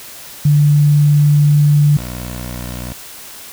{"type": "tone pair in turn", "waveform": ["sine", "15% pulse"], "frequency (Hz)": [146.83, 61.18], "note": ["D3", "B1"], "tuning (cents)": [0, -16], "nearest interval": "octave + minor third", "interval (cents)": 1516, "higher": "first", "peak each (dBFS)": [-7, -18], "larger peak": "first", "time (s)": [[0.45, 1.97], [1.97, 2.93]], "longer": "first", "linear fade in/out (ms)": 5, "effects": ["white hiss -34 dBFS RMS until 3.52 s"]}